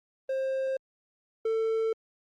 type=tone pair in turn; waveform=triangle; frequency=531 / 446.5 Hz; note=C5 / A4; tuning=+25 / +25 cents; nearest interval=minor third; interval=300 cents; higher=first; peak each=-25 / -23 dBFS; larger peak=second; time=0.29-0.77 / 1.45-1.93 s; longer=neither; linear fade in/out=5 ms; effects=Opus 32 kbps